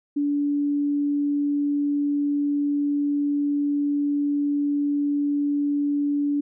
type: tone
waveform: sine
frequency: 288.4 Hz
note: D4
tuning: 31 cents flat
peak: -20 dBFS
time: 0.16-6.41 s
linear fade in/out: 10 ms
effects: none

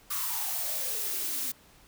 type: noise with high-pass filter sweep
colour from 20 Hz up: blue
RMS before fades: -32 dBFS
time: 0.1-1.52 s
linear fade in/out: 10 ms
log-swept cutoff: 1200 to 240 Hz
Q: 7.9
effects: pink hiss -58 dBFS RMS until 1.87 s

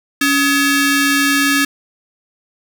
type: ring-modulated tone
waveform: sawtooth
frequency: 987.8 Hz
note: B5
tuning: in tune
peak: -5 dBFS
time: 0.21-1.65 s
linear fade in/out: 5 ms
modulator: 708 Hz
effects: none

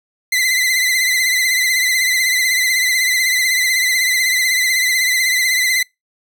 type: tone with vibrato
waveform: sawtooth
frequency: 2032 Hz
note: B6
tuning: 49 cents sharp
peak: -10 dBFS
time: 0.32-5.83 s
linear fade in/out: 5 ms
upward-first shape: triangle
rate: 16 Hz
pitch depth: 68 cents each way
effects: noise-tail reverb RT60 0.2 s tail -26 dB re dry

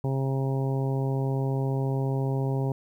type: harmonic tone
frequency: 134.5 Hz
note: C3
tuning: 48 cents sharp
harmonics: 1 / 2 / 3 / 4 / 5 / 6 / 7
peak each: -25 / -34 / -33 / -38 / -41 / -41 / -42 dBFS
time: 0.04-2.72 s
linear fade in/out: 2 ms
effects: 10-bit

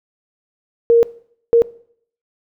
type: tone bursts at uneven times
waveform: sine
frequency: 466.2 Hz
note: A#4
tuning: in tune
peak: -7 dBFS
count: 2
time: 0.9-1.03 / 1.53-1.62 s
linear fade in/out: 0 ms
effects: noise-tail reverb RT60 0.6 s tail -21 dB re dry

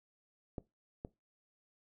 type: clicks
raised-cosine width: 2 ms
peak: -26 / -27 dBFS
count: 2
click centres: 0.582 / 1.049 s
effects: noise-tail reverb RT60 0.2 s tail -20 dB re dry

